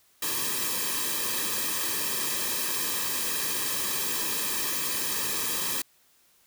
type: noise with comb filter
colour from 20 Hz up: white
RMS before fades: -29 dBFS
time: 0.22-5.82 s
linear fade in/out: 5 ms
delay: 1.4 ms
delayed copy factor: -0.9
effects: white hiss -63 dBFS RMS until 6.46 s